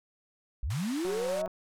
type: linear sweep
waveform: sine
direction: up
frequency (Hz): 45.21 to 658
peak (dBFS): -29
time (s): 0.63-1.46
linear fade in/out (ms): 0
type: band-pass noise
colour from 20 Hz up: pink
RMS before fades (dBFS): -44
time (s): 0.7-1.42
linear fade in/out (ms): 5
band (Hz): 770 to 11000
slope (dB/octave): 24
type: click train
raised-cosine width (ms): 1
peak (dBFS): -28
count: 80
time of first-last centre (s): 1.05-1.477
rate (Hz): 185
effects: none